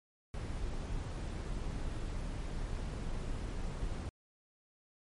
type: noise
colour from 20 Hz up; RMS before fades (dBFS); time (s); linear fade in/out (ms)
brown; -38; 0.34-4.09; 0
effects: MP3 48 kbps